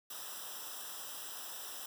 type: noise with comb filter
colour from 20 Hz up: white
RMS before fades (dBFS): -45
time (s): 0.1-1.86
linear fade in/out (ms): 5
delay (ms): 0.45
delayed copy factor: -0.95
effects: none